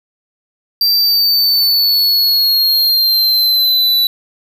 square exponential sweep, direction down, 4708 to 3951 Hz, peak -10 dBFS, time 0.81-4.07 s, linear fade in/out 2 ms, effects 7-bit

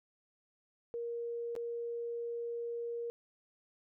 sine tone with dropouts, 470 Hz, A#4, 14 cents sharp, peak -36 dBFS, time 0.94-3.1 s, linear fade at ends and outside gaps 0 ms, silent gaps 1.553-1.563 s, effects none

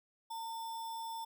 sine tone with sample-and-hold, 908 Hz, A#5, 46 cents flat, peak -39 dBFS, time 0.3-1.25 s, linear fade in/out 10 ms, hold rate 4410 Hz, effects none

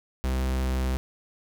45% pulse tone, 64.7 Hz, C2, 19 cents flat, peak -24 dBFS, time 0.24-0.97 s, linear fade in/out 0 ms, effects none

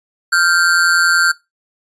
square ring-modulated tone, 1480 Hz, F#6, in tune, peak -8 dBFS, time 0.32-1.32 s, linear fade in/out 10 ms, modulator 85.1 Hz, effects noise-tail reverb RT60 0.2 s tail -19 dB re dry + resampled to 22050 Hz

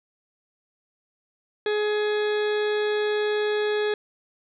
harmonic tone, 420.7 Hz, G#4, 22 cents sharp, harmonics 1 / 2 / 3 / 4 / 5 / 6 / 8 / 9 / 10, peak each -22 / -36 / -40 / -32 / -43 / -40 / -38 / -45 / -46 dBFS, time 1.66-3.94 s, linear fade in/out 2 ms, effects none

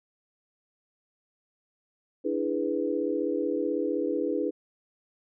sine chord, E dominant seventh, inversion third, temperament equal, 293.7 / 329.6 / 415.3 / 493.9 Hz, D4 / E4 / G#4 / B4, 0 / 0 / 0 / 0 cents, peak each -31 dBFS, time 2.24-4.51 s, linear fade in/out 20 ms, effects none

